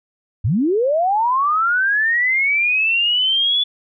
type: linear sweep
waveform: sine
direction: up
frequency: 82.41 to 3460 Hz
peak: -14 dBFS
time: 0.44-3.64 s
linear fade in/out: 10 ms
effects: none